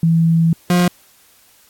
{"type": "tone pair in turn", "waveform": ["sine", "40% pulse"], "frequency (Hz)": [164.81, 177.31], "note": ["E3", "F3"], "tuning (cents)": [0, 27], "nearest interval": "minor second", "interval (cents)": 127, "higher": "second", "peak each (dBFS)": -10, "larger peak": "neither", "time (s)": [[0.03, 0.53], [0.7, 0.88]], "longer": "first", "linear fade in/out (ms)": 2, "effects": ["white hiss -51 dBFS RMS until 1.69 s", "AAC 64 kbps"]}